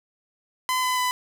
sawtooth tone with pitch steps, 1018 / 1009.2 / 1000.5 Hz, C6 / B5 / B5, -48 / +37 / +22 cents, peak -18 dBFS, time 0.69-1.11 s, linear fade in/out 0 ms, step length 140 ms, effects none

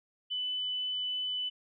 sine tone, 2999 Hz, F#7, 23 cents sharp, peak -31 dBFS, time 0.3-1.5 s, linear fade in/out 20 ms, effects none

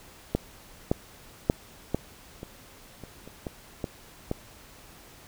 clicks, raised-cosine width 2 ms, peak -10 / -9 / -6 / -11 / -24 / -27 / -28 / -19 / -16 / -14 dBFS, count 10, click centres 0.35 / 0.915 / 1.499 / 1.946 / 2.431 / 3.037 / 3.276 / 3.468 / 3.842 / 4.314 s, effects pink hiss -51 dBFS RMS until 5.27 s

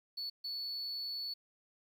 sine tone bursts at uneven times, 4435 Hz, C#8, in tune, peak -35 dBFS, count 2, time 0.17-0.3 / 0.44-1.34 s, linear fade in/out 10 ms, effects tanh soft clip ceiling -36 dBFS + 11-bit

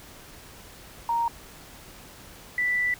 sine tone pair in turn, 932.3 / 1975.5 Hz, A#5 / B6, 0 / 0 cents, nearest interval octave + minor second, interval 1300 cents, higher second, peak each -22 dBFS, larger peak neither, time 1.09-1.28 / 2.58-2.94 s, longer second, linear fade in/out 2 ms, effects pink hiss -47 dBFS RMS until 2.99 s

